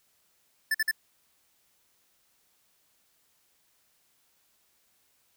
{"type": "tone bursts", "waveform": "square", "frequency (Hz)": 1758, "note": "A6", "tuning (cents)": -2, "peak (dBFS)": -24, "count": 3, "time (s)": [0.71, 0.913], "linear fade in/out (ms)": 5, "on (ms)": 35, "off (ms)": 49, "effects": ["white hiss -69 dBFS RMS until 5.36 s"]}